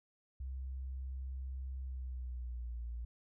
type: tone with pitch glide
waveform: sine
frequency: 65.41 to 58.61 Hz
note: C2 to A#1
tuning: 0 to +10 cents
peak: -39 dBFS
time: 0.4-3.05 s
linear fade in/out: 5 ms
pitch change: -190 cents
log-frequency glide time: 1.81-2.8 s
effects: none